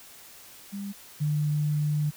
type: tone pair in turn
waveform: sine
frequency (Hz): 200 / 149.4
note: G3 / D3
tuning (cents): +35 / +30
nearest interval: perfect fourth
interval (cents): 505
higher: first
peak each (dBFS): -32 / -23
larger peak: second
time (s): 0.72-0.93 / 1.2-2.11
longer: second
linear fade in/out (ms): 20
effects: white hiss -49 dBFS RMS until 2.16 s